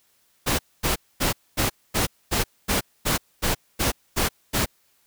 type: noise bursts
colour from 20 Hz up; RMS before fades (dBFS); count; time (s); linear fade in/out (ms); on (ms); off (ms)
pink; -22; 12; 0.46-4.66; 20; 130; 240
effects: white hiss -64 dBFS RMS until 5.06 s